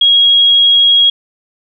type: tone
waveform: sine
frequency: 3296 Hz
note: G#7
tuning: 14 cents flat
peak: -5 dBFS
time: 0.01-1.1 s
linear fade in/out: 5 ms
effects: none

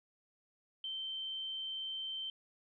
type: tone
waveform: sine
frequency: 3111 Hz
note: G7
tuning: 14 cents flat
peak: -38 dBFS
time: 0.84-2.3 s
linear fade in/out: 2 ms
effects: none

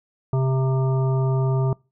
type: harmonic tone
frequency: 132 Hz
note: C3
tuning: 16 cents sharp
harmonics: 1 / 3 / 5 / 7 / 9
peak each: -18 / -28 / -32 / -35 / -37 dBFS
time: 0.33-1.73 s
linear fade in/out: 2 ms
effects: noise-tail reverb RT60 0.3 s tail -26 dB re dry

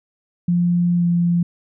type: tone with pitch glide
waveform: sine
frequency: 174.61 to 172.7 Hz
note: F3 to F3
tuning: 0 to -19 cents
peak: -14 dBFS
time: 0.48-1.43 s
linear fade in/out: 5 ms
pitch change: -19 cents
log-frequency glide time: 0.96-1.05 s
effects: none

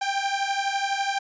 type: beating tone pair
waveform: sawtooth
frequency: 785 / 797 Hz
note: G5 / G5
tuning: +2 / +28 cents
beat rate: 12 Hz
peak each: -23 dBFS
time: 0.01-1.19 s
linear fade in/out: 10 ms
effects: resampled to 16000 Hz

